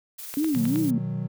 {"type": "noise with tremolo", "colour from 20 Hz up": "blue", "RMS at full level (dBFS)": -37, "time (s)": [0.18, 0.91], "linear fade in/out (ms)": 10, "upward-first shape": "sine", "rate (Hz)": 20, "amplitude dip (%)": 30}
{"type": "click train", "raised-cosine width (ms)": 0.3, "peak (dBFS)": -20, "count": 5, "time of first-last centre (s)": [0.34, 0.759], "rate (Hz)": 9.55}
{"type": "tone with vibrato", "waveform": "sine", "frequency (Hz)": 269.7, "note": "C#4", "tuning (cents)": -47, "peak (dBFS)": -21, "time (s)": [0.37, 0.98], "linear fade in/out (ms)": 2, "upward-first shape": "sine", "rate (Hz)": 2.9, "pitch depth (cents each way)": 300}
{"type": "chord", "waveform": "triangle", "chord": "B major", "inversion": "none", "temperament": "equal", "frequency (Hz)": [123.47, 155.56, 185], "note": ["B2", "D#3", "F#3"], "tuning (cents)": [0, 0, 0], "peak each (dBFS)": -29, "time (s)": [0.54, 1.28], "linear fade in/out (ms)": 20}
{"effects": []}